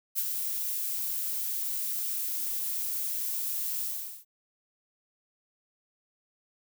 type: noise with ADSR envelope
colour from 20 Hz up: violet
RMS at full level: -27 dBFS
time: 0.15-4.25 s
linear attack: 35 ms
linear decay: 43 ms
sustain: -5 dB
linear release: 420 ms
effects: none